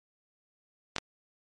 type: clicks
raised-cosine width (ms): 0.2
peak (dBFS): -12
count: 2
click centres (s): 0.963 / 0.983
effects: MP3 48 kbps